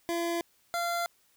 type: tone pair in turn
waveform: 25% pulse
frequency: 339.9 / 689.3 Hz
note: F4 / F5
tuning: -47 / -23 cents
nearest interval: octave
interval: 1224 cents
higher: second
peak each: -25 dBFS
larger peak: neither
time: 0.09-0.41 / 0.74-1.06 s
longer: neither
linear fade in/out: 0 ms
effects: white hiss -67 dBFS RMS until 1.36 s